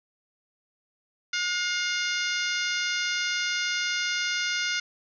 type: harmonic tone with a mistuned harmonic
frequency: 709 Hz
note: F5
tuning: 26 cents sharp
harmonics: 2 / 3 / 4 / 5 / 6 / 7 / 8 / 9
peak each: -30 / -31 / -34 / -35 / -38 / -35 / -39 / -38 dBFS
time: 1.33-4.8 s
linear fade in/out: 5 ms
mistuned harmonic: 2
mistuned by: +28 cents
effects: none